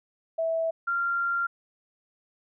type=tone pair in turn; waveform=sine; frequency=654 / 1385.8 Hz; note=E5 / F6; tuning=-14 / -14 cents; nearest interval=octave + minor second; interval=1300 cents; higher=second; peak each=-24 dBFS; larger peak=neither; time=0.38-0.71 / 0.87-1.47 s; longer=second; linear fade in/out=10 ms; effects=none